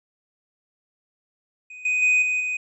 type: tone with level steps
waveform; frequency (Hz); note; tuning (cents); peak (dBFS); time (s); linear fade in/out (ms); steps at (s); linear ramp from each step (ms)
triangle; 2497; D#7; +6; -36 / -18 / -14 / -19 / -22; 1.7-2.57; 5; 1.85 / 2.02 / 2.22 / 2.4; 5
effects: resampled to 24000 Hz

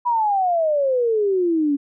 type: exponential sweep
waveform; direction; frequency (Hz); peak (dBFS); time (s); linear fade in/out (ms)
sine; down; 987.8 to 277.2; -16; 0.05-1.77; 20
effects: none

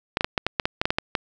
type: clicks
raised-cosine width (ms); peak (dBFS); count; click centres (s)
0.3; -5; 12; 0.171 / 0.209 / 0.245 / 0.378 / 0.466 / 0.598 / 0.655 / 0.815 / 0.855 / 0.905 / 0.985 / 1.152
effects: none

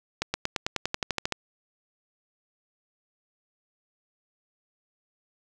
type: accelerating click train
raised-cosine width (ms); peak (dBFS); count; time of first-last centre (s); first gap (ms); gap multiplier
0.2; -9; 13; 0.22-1.323; 120; 0.95
effects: none

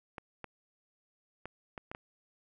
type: clicks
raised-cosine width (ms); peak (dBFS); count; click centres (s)
0.5; -26; 6; 0.182 / 0.443 / 1.456 / 1.778 / 1.915 / 1.949
effects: none

